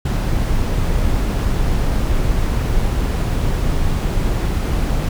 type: noise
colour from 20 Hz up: brown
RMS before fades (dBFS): -17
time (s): 0.05-5.09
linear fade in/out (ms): 5
effects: none